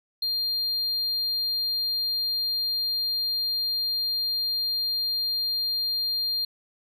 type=tone; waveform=triangle; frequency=4200 Hz; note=C8; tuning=6 cents sharp; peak=-23 dBFS; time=0.22-6.45 s; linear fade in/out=5 ms; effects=none